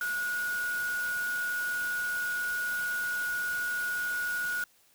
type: tone in noise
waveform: sine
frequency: 1454 Hz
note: F#6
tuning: 31 cents flat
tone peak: -29 dBFS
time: 0.01-4.64 s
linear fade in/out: 2 ms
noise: white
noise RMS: -42 dBFS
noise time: 0.01-4.64 s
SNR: +10 dB
effects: white hiss -64 dBFS RMS until 4.94 s